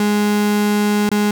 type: tone with dropouts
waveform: 35% pulse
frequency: 207.7 Hz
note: G#3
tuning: in tune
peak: -12 dBFS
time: 0-1.31 s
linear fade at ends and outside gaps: 2 ms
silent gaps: 1.091-1.115 s
effects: none